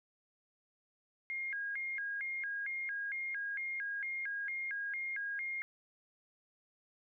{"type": "tone with vibrato", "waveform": "sine", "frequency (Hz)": 1864.7, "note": "A#6", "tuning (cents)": 0, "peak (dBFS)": -36, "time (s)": [1.3, 5.62], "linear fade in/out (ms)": 0, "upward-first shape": "square", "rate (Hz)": 2.2, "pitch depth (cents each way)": 230, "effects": []}